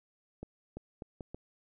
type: accelerating click train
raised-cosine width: 2 ms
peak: -28 dBFS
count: 5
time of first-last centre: 0.43-1.346 s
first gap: 340 ms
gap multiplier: 0.74
effects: none